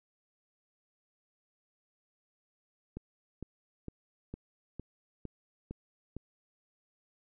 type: click train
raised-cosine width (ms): 3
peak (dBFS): -27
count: 8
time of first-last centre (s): 2.97-6.166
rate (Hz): 2.19
effects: none

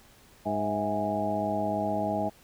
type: harmonic tone with a mistuned harmonic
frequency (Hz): 103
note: G#2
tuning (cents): -14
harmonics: 1 / 2 / 3 / 4 / 5 / 6 / 7 / 8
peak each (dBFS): -39 / -33 / -35 / -40 / -41 / -30 / -42 / -32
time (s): 0.45-2.3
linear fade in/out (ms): 20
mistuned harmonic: 6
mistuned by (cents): +73
effects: pink hiss -57 dBFS RMS until 2.43 s

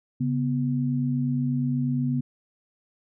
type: tone pair together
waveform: sine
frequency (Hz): 138.57 / 246.9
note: C#3 / B3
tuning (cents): 0 / 0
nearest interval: minor seventh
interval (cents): 1000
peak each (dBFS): -25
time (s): 0.2-2.21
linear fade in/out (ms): 10
effects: none

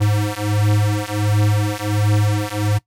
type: beating tone pair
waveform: square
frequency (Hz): 103.83 / 105.23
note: G#2 / G#2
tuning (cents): 0 / +23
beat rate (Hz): 1.4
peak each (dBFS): -19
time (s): 0-2.79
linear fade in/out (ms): 20
effects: noise-tail reverb RT60 0.1 s tail -19 dB re dry + MP3 64 kbps

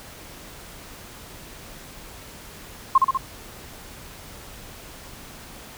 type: tone with echo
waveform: sine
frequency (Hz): 1064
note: C6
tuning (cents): +29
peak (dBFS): -10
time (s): 2.95-2.98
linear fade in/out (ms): 5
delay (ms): 65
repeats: 3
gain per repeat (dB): -3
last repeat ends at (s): 3.175
effects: pink hiss -42 dBFS RMS until 5.77 s

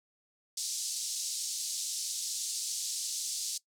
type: band-pass noise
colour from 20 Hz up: white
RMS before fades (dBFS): -36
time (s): 0.57-3.58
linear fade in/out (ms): 5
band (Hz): 4300 to 8500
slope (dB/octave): 24
effects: noise-tail reverb RT60 0.1 s tail -20 dB re dry

